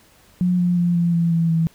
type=tone with pitch steps; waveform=sine; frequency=179.6 / 176.82 / 174.08 / 171.39 / 168.74 / 166.13 / 163.56 Hz; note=F3 / F3 / F3 / F3 / E3 / E3 / E3; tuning=+49 / +22 / -5 / -32 / +41 / +14 / -13 cents; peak=-15 dBFS; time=0.41-1.67 s; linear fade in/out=0 ms; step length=180 ms; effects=pink hiss -53 dBFS RMS until 1.74 s